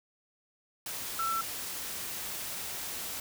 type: tone in noise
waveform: sine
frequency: 1336 Hz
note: E6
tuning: 23 cents sharp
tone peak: -29 dBFS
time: 1.19-1.41 s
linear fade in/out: 2 ms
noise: white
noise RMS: -38 dBFS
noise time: 0.86-3.2 s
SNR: +6 dB
effects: none